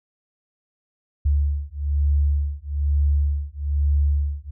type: beating tone pair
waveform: sine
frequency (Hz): 71.6 / 72.7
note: D2 / D2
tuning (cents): -43 / -17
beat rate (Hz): 1.1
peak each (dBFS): -21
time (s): 1.25-4.51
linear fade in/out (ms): 10
effects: none